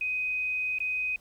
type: tone with dropouts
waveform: sine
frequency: 2507 Hz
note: D#7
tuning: 12 cents sharp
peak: -27 dBFS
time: 0.01-1.16 s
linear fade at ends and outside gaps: 2 ms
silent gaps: 0.786-0.803 s
effects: added 50 Hz sine -61 dBFS peak until 1.2 s + pink hiss -61 dBFS RMS until 1.2 s